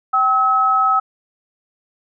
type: tone pair together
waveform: sine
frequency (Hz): 771 / 1287.3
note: G5 / E6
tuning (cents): -29 / -41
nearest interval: major sixth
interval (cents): 888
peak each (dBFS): -19 / -13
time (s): 0.13-1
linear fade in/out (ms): 10
effects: none